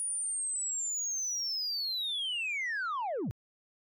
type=linear sweep; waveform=sine; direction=down; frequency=9690 to 82.41 Hz; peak=-29 dBFS; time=0-3.31 s; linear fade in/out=0 ms; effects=tanh soft clip ceiling -30 dBFS